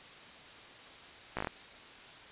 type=slowing click train; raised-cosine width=0.5 ms; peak=-19 dBFS; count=6; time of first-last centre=1.37-1.472 s; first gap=16 ms; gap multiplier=1.12; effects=white hiss -51 dBFS RMS until 2.31 s + resampled to 8000 Hz